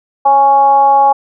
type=tone with frequency modulation; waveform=sine; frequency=830.6 Hz; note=G#5; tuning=in tune; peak=-5 dBFS; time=0.25-1.13 s; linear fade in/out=10 ms; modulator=280 Hz; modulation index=0.49; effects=none